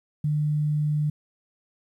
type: tone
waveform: sine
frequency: 150 Hz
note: D3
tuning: 37 cents sharp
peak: -21 dBFS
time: 0.24-1.1 s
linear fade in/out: 5 ms
effects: 10-bit